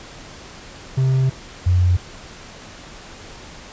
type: tone pair in turn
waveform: triangle / sine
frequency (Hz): 131.6 / 89.65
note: C3 / F2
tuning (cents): +10 / +46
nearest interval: perfect fifth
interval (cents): 664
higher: first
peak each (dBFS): -12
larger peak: neither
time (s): 0.97-1.3 / 1.66-1.97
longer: first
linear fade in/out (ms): 10
effects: pink hiss -39 dBFS RMS until 3.72 s + resampled to 16000 Hz